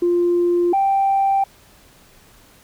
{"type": "tone pair in turn", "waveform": "sine", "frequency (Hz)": [349.2, 783.9], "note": ["F4", "G5"], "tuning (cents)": [0, 0], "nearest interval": "octave + major second", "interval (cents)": 1400, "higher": "second", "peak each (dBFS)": -13, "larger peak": "neither", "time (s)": [[0.02, 0.73], [0.73, 1.44]], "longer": "neither", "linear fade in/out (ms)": 5, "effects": ["tanh soft clip ceiling -10 dBFS", "pink hiss -50 dBFS RMS until 2.63 s"]}